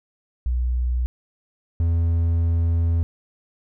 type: tone pair in turn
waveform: sine / triangle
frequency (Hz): 61.4 / 83.72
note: B1 / E2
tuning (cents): -9 / +27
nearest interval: perfect fourth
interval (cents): 536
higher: second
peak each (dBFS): -19 / -15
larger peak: second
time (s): 0.46-1.06 / 1.8-3.03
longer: second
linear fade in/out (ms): 0
effects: none